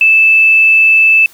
sine tone, 2631 Hz, E7, 4 cents flat, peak -4 dBFS, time 0.01-1.26 s, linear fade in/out 2 ms, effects white hiss -42 dBFS RMS until 1.33 s

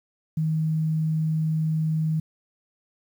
sine tone, 157.8 Hz, D#3, 25 cents sharp, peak -21 dBFS, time 0.37-2.2 s, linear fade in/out 5 ms, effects 9-bit

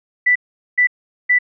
sine tone bursts, 1978 Hz, B6, 2 cents sharp, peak -10 dBFS, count 3, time 0.26-1.388 s, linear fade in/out 10 ms, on 96 ms, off 420 ms, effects none

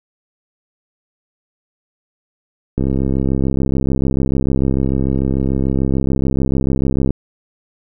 click train, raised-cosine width 3 ms, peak -5 dBFS, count 290, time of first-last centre 2.78-7.106 s, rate 66.8 Hz, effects none

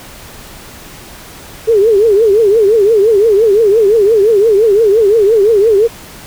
sine tone with vibrato, 424.7 Hz, G#4, 39 cents sharp, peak -5 dBFS, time 1.67-5.88 s, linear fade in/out 20 ms, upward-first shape triangle, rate 5.8 Hz, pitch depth 190 cents each way, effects pink hiss -33 dBFS RMS until 6.26 s

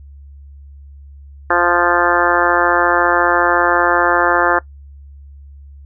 harmonic tone, 174.61 Hz, F3, in tune, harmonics 2 / 3 / 4 / 5 / 6 / 7 / 8 / 9 / 10, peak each -20 / -20 / -20 / -20 / -20 / -20 / -20 / -20 / -20 dBFS, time 1.5-4.59 s, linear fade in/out 5 ms, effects noise-tail reverb RT60 0.1 s tail -20 dB re dry + added 70 Hz sine -35 dBFS peak until 5.85 s

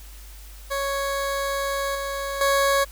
20% pulse tone with level steps, 554.4 Hz, C#5, in tune, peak -19 / -22 / -13 dBFS, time 0.7-2.85 s, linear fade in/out 20 ms, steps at 1.95 / 2.41 s, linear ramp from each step 2 ms, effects added 50 Hz sine -40 dBFS peak until 2.91 s + white hiss -48 dBFS RMS until 2.91 s

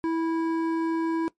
sine tone with hard clipping, 327.7 Hz, E4, 10 cents flat, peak -25 dBFS, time 0.04-1.28 s, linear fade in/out 0 ms, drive 10 dB, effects noise-tail reverb RT60 0.1 s tail -18 dB re dry + MP3 48 kbps

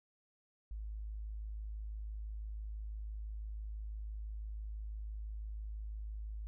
sine tone, 53 Hz, G#1, 36 cents sharp, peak -40 dBFS, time 0.71-6.47 s, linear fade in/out 0 ms, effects none

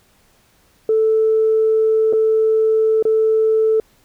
sine tone with dropouts, 440 Hz, A4, in tune, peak -11 dBFS, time 0.89-3.8 s, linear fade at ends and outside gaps 2 ms, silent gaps 2.127-2.133 / 3.026-3.052 s, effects tanh soft clip ceiling -7 dBFS + pink hiss -56 dBFS RMS until 4.04 s

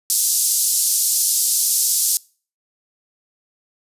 white band-pass noise, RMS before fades -18 dBFS, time 0.1-2.17 s, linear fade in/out 0 ms, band 5100 to 13000 Hz, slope 24 dB/octave, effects noise-tail reverb RT60 0.4 s tail -24 dB re dry + resampled to 32000 Hz

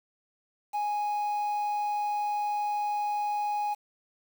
triangle tone with quantisation, 830.6 Hz, G#5, in tune, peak -25 dBFS, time 0.73-3.75 s, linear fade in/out 20 ms, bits 8, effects none

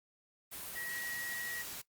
sine tone in noise, 1911 Hz, A#6, 43 cents sharp, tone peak -40 dBFS, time 0.75-1.63 s, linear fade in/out 20 ms, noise white, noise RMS -44 dBFS, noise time 0.51-1.82 s, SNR +1 dB, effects noise-tail reverb RT60 0.1 s tail -17 dB re dry + Opus 32 kbps

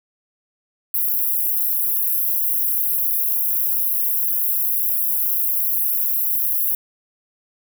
white high-pass noise, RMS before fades -20 dBFS, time 0.94-6.75 s, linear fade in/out 2 ms, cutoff 11000 Hz, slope 96 dB/octave, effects none

